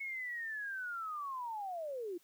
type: linear sweep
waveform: sine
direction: down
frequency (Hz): 2205 to 329.6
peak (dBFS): -38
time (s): 0-2.18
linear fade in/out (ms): 10
effects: white hiss -69 dBFS RMS until 2.23 s + high-pass 100 Hz 12 dB/octave